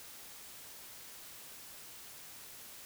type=silence; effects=white hiss -51 dBFS RMS until 2.85 s